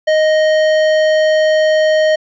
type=tone with tanh clipping; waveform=sine; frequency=622.3 Hz; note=D#5; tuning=in tune; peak=-11 dBFS; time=0.07-2.16 s; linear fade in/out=10 ms; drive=15 dB; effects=resampled to 16000 Hz